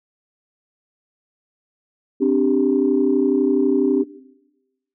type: chord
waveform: sine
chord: C suspended second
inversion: none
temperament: equal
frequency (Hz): 261.6 / 293.7 / 392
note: C4 / D4 / G4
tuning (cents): 0 / 0 / 0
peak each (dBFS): -18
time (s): 2.2-4.04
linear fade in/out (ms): 20
effects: noise-tail reverb RT60 1.0 s tail -19 dB re dry + tanh soft clip ceiling -6 dBFS